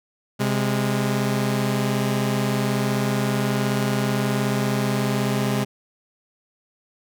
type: tone pair together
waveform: sawtooth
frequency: 130.81 / 205.6 Hz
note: C3 / G#3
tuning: 0 / -17 cents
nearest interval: minor sixth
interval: 783 cents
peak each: -19 dBFS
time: 0.39-5.65 s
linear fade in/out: 20 ms
effects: none